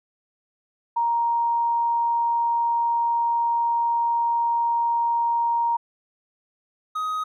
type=tone pair in turn; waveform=sine / triangle; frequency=936 / 1256.8 Hz; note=A#5 / D#6; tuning=+7 / +17 cents; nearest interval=perfect fourth; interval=510 cents; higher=second; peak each=-19 / -22 dBFS; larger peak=first; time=0.96-5.77 / 6.95-7.24 s; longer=first; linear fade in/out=10 ms; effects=none